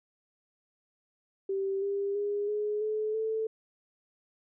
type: tone with pitch steps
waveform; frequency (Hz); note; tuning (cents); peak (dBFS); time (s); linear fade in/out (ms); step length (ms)
sine; 389.4 / 399.2 / 409.2 / 419.5 / 430.1 / 440.9; G4 / G4 / G#4 / G#4 / A4 / A4; -12 / +32 / -26 / +17 / -39 / +4; -28; 1.49-3.47; 5; 330
effects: none